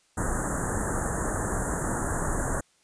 pink band-stop noise, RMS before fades -28 dBFS, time 0.17-2.61 s, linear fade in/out 10 ms, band 1800 to 6700 Hz, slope 96 dB/octave, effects white hiss -65 dBFS RMS until 2.83 s + resampled to 22050 Hz

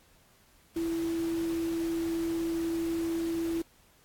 sine tone in noise, 331.7 Hz, E4, 11 cents sharp, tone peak -28 dBFS, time 0.76-3.62 s, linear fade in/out 5 ms, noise pink, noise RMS -45 dBFS, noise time 0.76-3.62 s, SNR +14 dB, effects pink hiss -62 dBFS RMS until 4.04 s + AAC 64 kbps

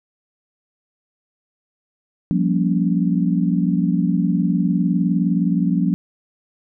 sine chord, G half-diminished seventh, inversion third, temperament just, 176.4 / 196 / 235.2 / 282.2 Hz, F3 / G3 / Bb3 / Db4, +18 / 0 / +16 / +31 cents, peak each -18 / -22 / -23 / -23 dBFS, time 2.31-5.94 s, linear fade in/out 0 ms, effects none

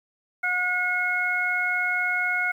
harmonic tone, 724 Hz, F#5, 38 cents flat, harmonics 1 / 2 / 3, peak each -32 / -25 / -25 dBFS, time 0.43-2.52 s, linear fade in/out 10 ms, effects 9-bit

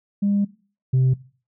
sine tone pair in turn, 201.8 / 129.92 Hz, G#3 / C3, -49 / -12 cents, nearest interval minor sixth, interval 763 cents, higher first, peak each -16 / -12 dBFS, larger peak second, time 0.22-0.45 / 0.93-1.14 s, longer first, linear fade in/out 10 ms, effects noise-tail reverb RT60 0.4 s tail -20 dB re dry + tanh soft clip ceiling -13 dBFS

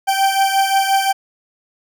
40% pulse beating tone pair, 778 / 783.7 Hz, G5 / G5, -13 / -1 cents, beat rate 5.7 Hz, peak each -14 / -18 dBFS, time 0.07-1.13 s, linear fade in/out 20 ms, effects none

